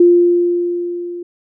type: tone with level ramp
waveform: sine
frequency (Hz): 349.2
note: F4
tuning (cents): 0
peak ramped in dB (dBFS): -4 to -24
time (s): 0-1.23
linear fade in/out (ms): 5
effects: none